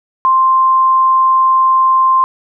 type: tone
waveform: sine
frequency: 1050 Hz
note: C6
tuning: 6 cents sharp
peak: -7 dBFS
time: 0.25-2.24 s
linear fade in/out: 0 ms
effects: none